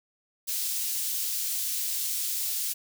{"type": "high-pass noise", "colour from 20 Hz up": "white", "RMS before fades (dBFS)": -30, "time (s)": [0.47, 2.74], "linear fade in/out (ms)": 20, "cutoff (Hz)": 4100, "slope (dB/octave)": 12, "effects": []}